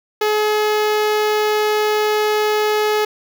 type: tone with notch filter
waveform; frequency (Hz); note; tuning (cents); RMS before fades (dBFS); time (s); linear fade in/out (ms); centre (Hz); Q
sawtooth; 424.7; G#4; +39; -17; 0.21-3.05; 5; 8800; 1.2
effects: none